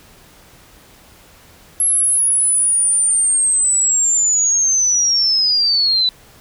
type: linear sweep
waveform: sine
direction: down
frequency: 11175 to 3951 Hz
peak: -12 dBFS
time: 1.8-6.09 s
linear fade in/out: 2 ms
effects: pink hiss -46 dBFS RMS until 6.4 s